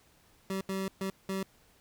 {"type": "tone bursts at uneven times", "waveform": "25% pulse", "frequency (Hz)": 192.1, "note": "G3", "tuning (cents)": -35, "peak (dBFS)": -28, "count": 4, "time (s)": [[0.5, 0.61], [0.69, 0.88], [1.01, 1.1], [1.29, 1.43]], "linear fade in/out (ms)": 2, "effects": ["pink hiss -64 dBFS RMS until 1.8 s"]}